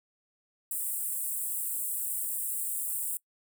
pink high-pass noise, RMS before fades -33 dBFS, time 0.71-3.17 s, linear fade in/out 2 ms, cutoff 7900 Hz, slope 96 dB/octave, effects noise-tail reverb RT60 0.1 s tail -23 dB re dry

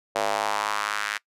square tone with high-pass filter sweep, 52.1 Hz, G#1, 6 cents sharp, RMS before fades -27 dBFS, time 0.15-1.18 s, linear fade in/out 10 ms, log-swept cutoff 600 to 1700 Hz, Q 2.3, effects noise-tail reverb RT60 0.1 s tail -22 dB re dry + low-pass 10000 Hz 12 dB/octave

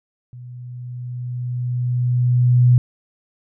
sine tone with level ramp, 123.47 Hz, B2, in tune, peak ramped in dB -34 to -8 dBFS, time 0.33-2.78 s, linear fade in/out 0 ms, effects none

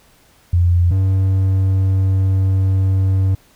sine / triangle tone pair in turn, 87.31 / 95.47 Hz, F2 / G2, 0 / -45 cents, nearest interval major second, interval 155 cents, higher second, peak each -10 dBFS, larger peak neither, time 0.53-0.91 / 0.91-3.35 s, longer second, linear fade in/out 5 ms, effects pink hiss -52 dBFS RMS until 3.55 s

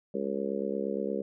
harmonic tone, 68.6 Hz, C#2, 17 cents flat, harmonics 3 / 4 / 5 / 6 / 7 / 8, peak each -35 / -39 / -38 / -35 / -35 / -38 dBFS, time 0.14-1.22 s, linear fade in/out 5 ms, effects none

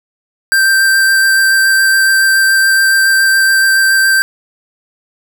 square tone with vibrato, 1568 Hz, G6, in tune, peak -8 dBFS, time 0.52-4.22 s, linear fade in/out 0 ms, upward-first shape sine, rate 7.1 Hz, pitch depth 11 cents each way, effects none

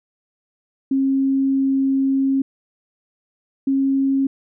sine tone pair in turn, 269.9 / 271.2 Hz, C#4 / C#4, -46 / -38 cents, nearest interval unison, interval 8 cents, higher second, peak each -15 dBFS, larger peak neither, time 0.91-2.42 / 3.67-4.27 s, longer first, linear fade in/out 5 ms, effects none

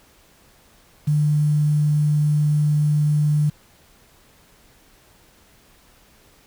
sine tone with quantisation, 149.4 Hz, D3, 30 cents sharp, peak -15 dBFS, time 1.07-3.5 s, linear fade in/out 10 ms, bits 7, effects pink hiss -54 dBFS RMS until 6.46 s

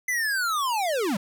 square linear sweep, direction down, 2045 to 174.61 Hz, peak -24 dBFS, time 0.08-1.17 s, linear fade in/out 5 ms, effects none

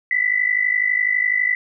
sine tone pair together, 1964 / 2016 Hz, B6 / B6, -10 / +35 cents, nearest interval unison, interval 45 cents, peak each -19 dBFS, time 0.11-1.55 s, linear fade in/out 2 ms, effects none

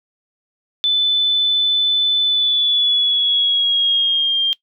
sine tone with pitch glide, 3507 to 3197 Hz, A7 to G7, -6 to +33 cents, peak -13 dBFS, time 0.84-4.53 s, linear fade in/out 0 ms, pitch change -161 cents, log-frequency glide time 2.25-4.42 s, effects noise-tail reverb RT60 0.1 s tail -20 dB re dry

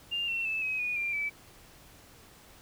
sine tone with pitch steps, 2800 / 2711 / 2625 / 2541 / 2460 / 2382 / 2306 Hz, F7 / E7 / E7 / D#7 / D#7 / D7 / D7, +4 / +48 / -8 / +36 / -20 / +24 / -32 cents, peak -29 dBFS, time 0.11-1.3 s, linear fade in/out 20 ms, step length 170 ms, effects pink hiss -55 dBFS RMS until 2.61 s

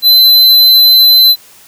square tone, 4048 Hz, B7, 42 cents sharp, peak -3 dBFS, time 0.02-1.36 s, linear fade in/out 50 ms, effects white hiss -40 dBFS RMS until 1.67 s + high-pass 60 Hz 12 dB/octave

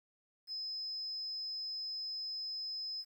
sine tone, 5100 Hz, D#8, 42 cents sharp, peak -38 dBFS, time 0.47-3.05 s, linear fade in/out 50 ms, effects 11-bit

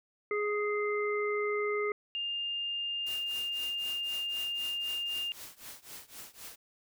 harmonic tone, 416.4 Hz, G#4, 5 cents sharp, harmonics 1 / 3 / 5, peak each -30 / -37 / -36 dBFS, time 0.31-1.92 s, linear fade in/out 2 ms
sine tone, 2809 Hz, F7, 9 cents sharp, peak -32 dBFS, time 2.15-5.32 s, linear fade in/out 0 ms
white noise with tremolo, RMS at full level -44 dBFS, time 3.06-6.56 s, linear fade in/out 10 ms, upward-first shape triangle, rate 3.9 Hz, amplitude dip 95%
effects none

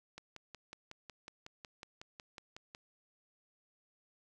click train, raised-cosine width 0.2 ms, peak -30 dBFS, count 15, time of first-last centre 0.18-2.749 s, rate 5.45 Hz, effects none

